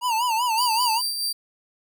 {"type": "tone with vibrato", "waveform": "square", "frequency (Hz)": 936, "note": "A#5", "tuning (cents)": 7, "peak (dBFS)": -21, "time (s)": [0.01, 1.02], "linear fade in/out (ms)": 50, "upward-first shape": "sine", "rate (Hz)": 5.2, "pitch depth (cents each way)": 120}
{"type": "tone with tremolo", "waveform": "sawtooth", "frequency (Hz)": 4691, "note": "D8", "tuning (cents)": -3, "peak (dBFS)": -20, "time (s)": [0.57, 1.33], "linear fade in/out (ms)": 10, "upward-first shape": "sine", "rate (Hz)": 4.7, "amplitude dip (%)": 40}
{"effects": []}